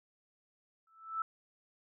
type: tone with exponential growth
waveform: sine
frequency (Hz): 1318.5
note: E6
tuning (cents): 0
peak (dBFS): -29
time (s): 0.87-1.22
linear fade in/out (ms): 2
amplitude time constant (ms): 75
effects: none